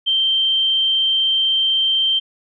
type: tone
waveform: sine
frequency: 3136 Hz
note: G7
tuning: in tune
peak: -14 dBFS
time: 0.06-2.2 s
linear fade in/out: 20 ms
effects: none